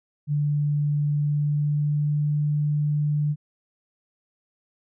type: tone with pitch glide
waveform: sine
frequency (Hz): 146.83 to 148.36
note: D3 to D3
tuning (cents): 0 to +18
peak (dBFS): -20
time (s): 0.27-3.36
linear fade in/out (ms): 50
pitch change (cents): +18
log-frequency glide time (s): 1.18-2.38
effects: none

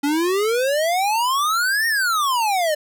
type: exponential two-way sweep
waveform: square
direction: up then down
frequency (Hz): 278.6 to 1864.7 to 589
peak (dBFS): -18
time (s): 0.03-2.75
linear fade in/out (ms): 10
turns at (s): 1.87
effects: none

